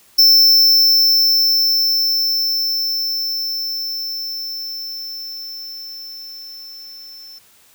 square tone with level ramp, 5330 Hz, E8, 18 cents sharp, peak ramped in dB -7 to -36 dBFS, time 0.18-7.39 s, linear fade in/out 10 ms, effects white hiss -51 dBFS RMS until 7.74 s

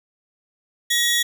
sawtooth tone pair together, 1900 / 3385 Hz, A#6 / G#7, +33 / +32 cents, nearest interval minor seventh, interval 999 cents, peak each -17 dBFS, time 0.9-1.23 s, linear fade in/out 10 ms, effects none

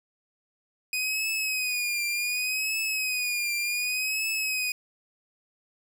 sawtooth tone with vibrato, 2489 Hz, D#7, in tune, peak -23 dBFS, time 0.93-4.72 s, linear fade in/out 2 ms, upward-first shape triangle, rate 0.67 Hz, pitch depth 85 cents each way, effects none

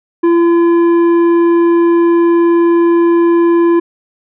sine tone with tanh clipping, 339.9 Hz, F4, 47 cents flat, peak -8 dBFS, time 0.23-3.8 s, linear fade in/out 10 ms, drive 9 dB, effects none

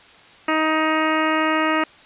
harmonic tone, 313.9 Hz, D#4, 15 cents sharp, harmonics 1 / 2 / 3 / 4 / 5 / 6 / 7 / 8 / 9, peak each -22 / -25 / -26 / -23 / -30 / -26 / -30 / -32 / -32 dBFS, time 0.48-1.84 s, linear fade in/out 5 ms, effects white hiss -47 dBFS RMS until 2.05 s + resampled to 8000 Hz

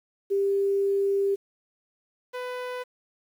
sine / sawtooth tone pair in turn, 396.1 / 499.1 Hz, G4 / B4, +18 / +18 cents, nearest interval major third, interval 400 cents, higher second, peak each -21 / -27 dBFS, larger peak first, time 0.3-1.36 / 2.33-2.84 s, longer first, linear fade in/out 20 ms, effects low-pass 3000 Hz 12 dB/octave + 9-bit

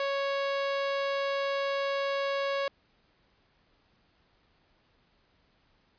sawtooth tone, 554.4 Hz, C#5, in tune, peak -24 dBFS, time 0-2.68 s, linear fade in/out 2 ms, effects pink hiss -68 dBFS RMS until 5.98 s + resampled to 11025 Hz

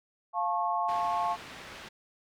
sine chord, F augmented, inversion none, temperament just, 698.5 / 873.1 / 1091.3 Hz, F5 / A5 / C#6, 0 / -14 / -27 cents, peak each -31 dBFS, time 0.33-1.37 s, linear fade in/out 50 ms
white low-pass noise, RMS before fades -46 dBFS, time 0.88-1.89 s, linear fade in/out 10 ms, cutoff 2800 Hz, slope 12 dB/octave
effects none

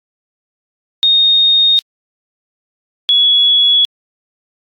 sine tone pair in turn, 3703 / 3374 Hz, A#7 / G#7, -12 / +27 cents, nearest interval major second, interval 161 cents, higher first, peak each -7 dBFS, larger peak neither, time 1.03-1.79 / 3.09-3.85 s, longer neither, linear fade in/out 0 ms, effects AAC 64 kbps

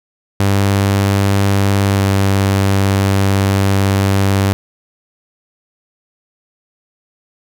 sawtooth tone with pitch glide, 99.1 to 97.96 Hz, G2 to G2, +19 to -1 cents, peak -7 dBFS, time 0.4-4.53 s, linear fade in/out 0 ms, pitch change -20 cents, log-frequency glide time 1.94-2.02 s, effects none

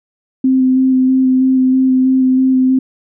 sine tone with vibrato, 259.9 Hz, C4, 11 cents flat, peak -8 dBFS, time 0.44-2.79 s, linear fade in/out 5 ms, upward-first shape square, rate 3.1 Hz, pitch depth 11 cents each way, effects none

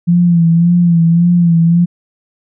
sine tone with vibrato, 170.5 Hz, F3, 41 cents flat, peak -6 dBFS, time 0.07-1.86 s, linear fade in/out 20 ms, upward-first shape sine, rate 1.8 Hz, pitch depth 50 cents each way, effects none

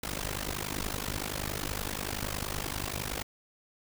pink noise with amplitude modulation, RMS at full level -31 dBFS, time 0.03-3.23 s, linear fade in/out 5 ms, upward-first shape sine, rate 50.6 Hz, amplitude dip 95%, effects none

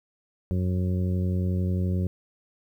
harmonic tone, 91.3 Hz, F#2, 23 cents flat, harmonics 1 / 2 / 3 / 4 / 5 / 6, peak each -24 / -28 / -40 / -37 / -43 / -43 dBFS, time 0.51-2.07 s, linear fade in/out 0 ms, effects 10-bit

